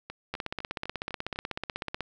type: two click trains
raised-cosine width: 0.3 ms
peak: -22 / -16 dBFS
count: 6 / 28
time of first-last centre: 0.1-1.359 / 0.34-2.007 s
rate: 3.97 / 16.2 Hz
effects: none